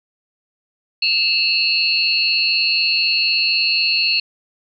sine tone cluster, 2628 / 2792 / 4165 / 4409 Hz, E7 / F7 / C8 / C#8, -6 / -1 / -9 / -10 cents, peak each -20 / -22 / -20 / -19 dBFS, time 1.02-4.2 s, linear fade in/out 5 ms, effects none

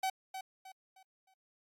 45% pulse tone with echo, 761 Hz, F#5, 48 cents sharp, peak -31 dBFS, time 0.03-0.1 s, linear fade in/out 5 ms, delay 310 ms, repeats 4, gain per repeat -9 dB, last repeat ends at 1.34 s, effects AAC 64 kbps

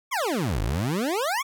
25% pulse exponential two-way sweep, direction down then up, 1174.7 to 47.34 to 1174.7 Hz, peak -20 dBFS, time 0.11-1.43 s, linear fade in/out 20 ms, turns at 0.61 s, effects none

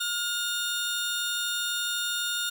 sawtooth tone pair together, 1422 / 3652 Hz, F6 / A#7, +31 / -36 cents, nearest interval octave + major third, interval 1633 cents, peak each -27 dBFS, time 0-2.5 s, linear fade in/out 10 ms, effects none

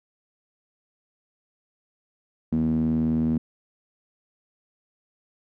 sawtooth tone with band-pass filter, 79.6 Hz, D#2, 40 cents sharp, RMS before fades -23 dBFS, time 2.52-3.38 s, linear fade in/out 5 ms, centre 220 Hz, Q 7.9, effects none

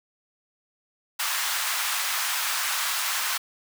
pink high-pass noise, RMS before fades -27 dBFS, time 1.19-3.38 s, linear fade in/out 10 ms, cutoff 990 Hz, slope 24 dB/octave, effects none

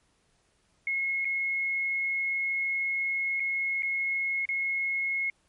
sine tone with dropouts, 2169 Hz, C#7, 38 cents flat, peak -26 dBFS, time 0.87-5.3 s, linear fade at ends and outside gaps 2 ms, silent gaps 1.247-1.252 / 3.398-3.402 / 3.823-3.831 / 4.454-4.489 s, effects pink hiss -69 dBFS RMS until 5.48 s + MP3 48 kbps

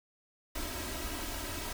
pink noise with comb filter, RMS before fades -38 dBFS, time 0.55-1.73 s, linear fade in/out 5 ms, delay 3.1 ms, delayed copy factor +0.8, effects none

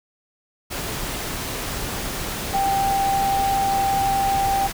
sine tone in noise, 786 Hz, G5, 4 cents sharp, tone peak -18 dBFS, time 2.53-4.68 s, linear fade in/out 20 ms, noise pink, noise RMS -28 dBFS, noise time 0.7-4.73 s, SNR +7 dB, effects none

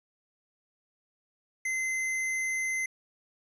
square tone, 2062 Hz, C7, 26 cents flat, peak -29 dBFS, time 1.65-2.86 s, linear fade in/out 5 ms, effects low-pass 11000 Hz 12 dB/octave

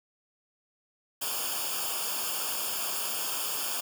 white noise with comb filter, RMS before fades -32 dBFS, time 1.21-3.81 s, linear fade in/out 10 ms, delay 0.5 ms, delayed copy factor -0.85, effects none

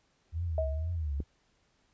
sine tone with vibrato, 77.78 Hz, D#2, in tune, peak -30 dBFS, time 0.32-1.24 s, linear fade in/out 50 ms, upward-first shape triangle, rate 2.1 Hz, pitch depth 220 cents each way
sine tone with exponential decay, 638 Hz, D#5, 43 cents sharp, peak -26 dBFS, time 0.58-0.96 s, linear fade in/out 2 ms, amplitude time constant 82 ms
click, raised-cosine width 3 ms, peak -24 dBFS, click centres 1.203 s
effects pink hiss -71 dBFS RMS until 1.93 s + resampled to 16000 Hz

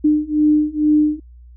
sine beating tone pair, 300.8 / 303 Hz, D4 / D#4, +42 / -46 cents, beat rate 2.2 Hz, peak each -16 / -15 dBFS, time 0.04-1.2 s, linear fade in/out 10 ms, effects added 60 Hz sine -39 dBFS peak until 1.56 s

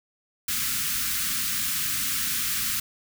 white band-stop noise, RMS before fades -27 dBFS, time 0.48-2.8 s, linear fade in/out 5 ms, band 280 to 1200 Hz, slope 48 dB/octave, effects none

